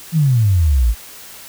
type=exponential sweep; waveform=sine; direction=down; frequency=170 to 51.7 Hz; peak=-10 dBFS; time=0.12-0.95 s; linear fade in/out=50 ms; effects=white hiss -37 dBFS RMS until 1.48 s